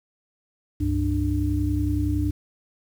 sine tone cluster, 68.1 / 98.8 / 296.8 Hz, C#2 / G2 / D4, -30 / +14 / +18 cents, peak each -25 dBFS, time 0.8-2.31 s, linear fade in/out 10 ms, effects 8-bit

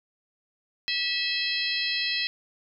harmonic tone with a mistuned harmonic, 650 Hz, E5, 24 cents flat, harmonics 3 / 4 / 5 / 6 / 7 / 8, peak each -33 / -31 / -32 / -30 / -38 / -34 dBFS, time 0.88-2.27 s, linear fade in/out 0 ms, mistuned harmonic 6, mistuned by +83 cents, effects none

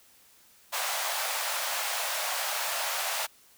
pink high-pass noise, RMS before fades -31 dBFS, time 0.72-3.27 s, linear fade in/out 20 ms, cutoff 590 Hz, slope 48 dB/octave, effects white hiss -59 dBFS RMS until 3.57 s

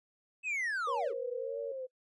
triangle linear sweep, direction down, 2637 to 329.6 Hz, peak -30 dBFS, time 0.43-1.14 s, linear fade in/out 50 ms
sine tone with pitch glide, 478 to 463.6 Hz, A#4 to A#4, +43 to -10 cents, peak -37 dBFS, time 0.87-1.72 s, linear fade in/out 5 ms, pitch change -53 cents, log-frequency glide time 1.3-1.45 s
sine tone with vibrato, 534 Hz, C5, 35 cents sharp, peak -37 dBFS, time 0.87-1.87 s, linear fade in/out 20 ms, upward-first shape triangle, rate 1.7 Hz, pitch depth 120 cents each way
effects noise-tail reverb RT60 0.1 s tail -23 dB re dry + resampled to 24000 Hz

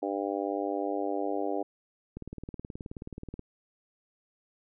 harmonic tone, 99.7 Hz, G2, 30 cents sharp, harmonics 3 / 4 / 5 / 6 / 7 / 8, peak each -34 / -35 / -36 / -37 / -37 / -38 dBFS, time 0.02-1.63 s, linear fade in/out 10 ms
click train, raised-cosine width 3 ms, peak -26 dBFS, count 24, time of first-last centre 2.17-3.393 s, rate 18.8 Hz
effects none

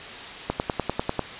click train, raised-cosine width 1 ms, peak -9 dBFS, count 8, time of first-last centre 0.5-1.193 s, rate 10.1 Hz, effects white hiss -37 dBFS RMS until 1.39 s + resampled to 8000 Hz

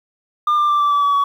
sine tone with pitch steps, 1202 / 1189.6 / 1177.3 / 1165.1 / 1153 / 1141.1 / 1129.3 Hz, D6 / D6 / D6 / D6 / D6 / C#6 / C#6, +40 / +22 / +4 / -14 / -32 / +50 / +32 cents, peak -10 dBFS, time 0.47-1.24 s, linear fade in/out 5 ms, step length 110 ms, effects tanh soft clip ceiling -12 dBFS + 8-bit

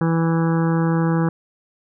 harmonic tone, 164.81 Hz, E3, in tune, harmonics 1 / 2 / 3 / 5 / 6 / 7 / 8 / 9 / 10, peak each -17 / -23 / -27 / -31 / -33 / -34 / -35 / -36 / -37 dBFS, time 0.01-1.29 s, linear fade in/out 2 ms, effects none

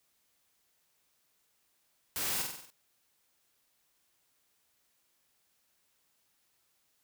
white noise with echo, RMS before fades -35 dBFS, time 2.16-2.42 s, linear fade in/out 0 ms, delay 47 ms, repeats 6, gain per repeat -4 dB, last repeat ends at 2.702 s, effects white hiss -74 dBFS RMS until 7.03 s

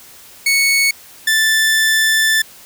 sawtooth tone pair in turn, 2214 / 1761.8 Hz, C#7 / A6, -3 / +2 cents, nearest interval major third, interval 395 cents, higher first, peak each -8 dBFS, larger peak neither, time 0.46-0.91 / 1.27-2.42 s, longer second, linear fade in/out 5 ms, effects white hiss -41 dBFS RMS until 2.65 s

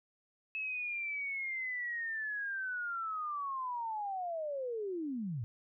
sine linear sweep, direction down, 2600 to 103.7 Hz, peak -35 dBFS, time 0.55-5.44 s, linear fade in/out 0 ms, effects none

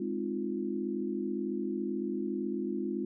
sine chord, F minor seventh, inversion first, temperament equal, 207.7 / 261.6 / 311.1 / 349.2 Hz, Ab3 / C4 / Eb4 / F4, 0 / 0 / 0 / 0 cents, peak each -36 / -37 / -39 / -35 dBFS, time 0-3.05 s, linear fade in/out 5 ms, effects none

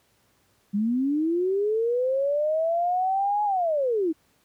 sine linear two-way sweep, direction up then down, 196 to 843 to 302.8 Hz, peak -21 dBFS, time 0.73-4.13 s, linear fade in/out 20 ms, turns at 3.44 s, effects pink hiss -65 dBFS RMS until 4.44 s + high-pass 60 Hz 12 dB/octave

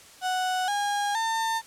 35% pulse tone with pitch steps, 740 / 816.4 / 900.6 Hz, F#5 / G#5 / A5, 0 / -30 / +40 cents, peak -23 dBFS, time 0.21-1.62 s, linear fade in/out 50 ms, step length 470 ms, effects white hiss -50 dBFS RMS until 1.66 s + low-pass 10000 Hz 12 dB/octave

